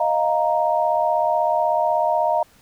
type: chord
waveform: sine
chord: Eb suspended second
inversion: none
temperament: equal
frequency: 622.3 / 698.5 / 932.3 Hz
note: Eb5 / F5 / Bb5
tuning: 0 / 0 / 0 cents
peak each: -21 dBFS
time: 0-2.43 s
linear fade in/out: 5 ms
effects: pink hiss -54 dBFS RMS until 2.61 s